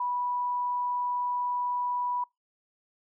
sine tone, 982 Hz, B5, 10 cents flat, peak -27 dBFS, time 0-2.24 s, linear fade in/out 5 ms, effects noise-tail reverb RT60 0.2 s tail -25 dB re dry

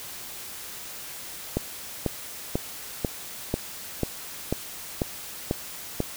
click train, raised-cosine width 2 ms, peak -10 dBFS, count 10, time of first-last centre 1.57-6.003 s, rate 2.03 Hz, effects white hiss -39 dBFS RMS until 6.16 s

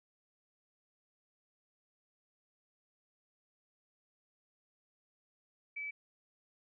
sine tone, 2300 Hz, D7, 37 cents flat, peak -38 dBFS, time 5.76-5.91 s, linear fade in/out 10 ms, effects none

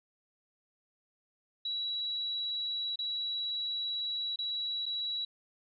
sine tone with dropouts, 3906 Hz, B7, 20 cents flat, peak -32 dBFS, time 1.65-5.25 s, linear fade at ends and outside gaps 5 ms, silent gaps 2.959-2.989 / 4.36-4.388 / 4.857-4.862 s, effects none

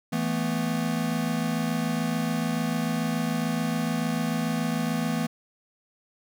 square chord, E suspended fourth, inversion none, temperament equal, 164.81 / 220 / 246.9 Hz, E3 / A3 / B3, 0 / 0 / 0 cents, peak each -30 dBFS, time 0.12-5.27 s, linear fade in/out 10 ms, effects none

